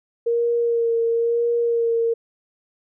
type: tone with vibrato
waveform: sine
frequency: 466.2 Hz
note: A#4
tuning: in tune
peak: -17 dBFS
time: 0.26-2.14 s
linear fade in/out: 10 ms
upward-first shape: sine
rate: 1 Hz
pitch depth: 21 cents each way
effects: none